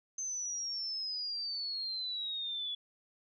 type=exponential sweep; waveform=sine; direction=down; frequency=6272 to 3400 Hz; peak=-35 dBFS; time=0.18-2.75 s; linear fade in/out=5 ms; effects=none